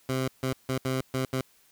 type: tone bursts at uneven times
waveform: 15% pulse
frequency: 130.81 Hz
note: C3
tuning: in tune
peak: -20 dBFS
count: 6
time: 0.09-0.28 / 0.43-0.53 / 0.69-0.78 / 0.85-1.01 / 1.14-1.25 / 1.33-1.41 s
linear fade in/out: 2 ms
effects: white hiss -62 dBFS RMS until 1.71 s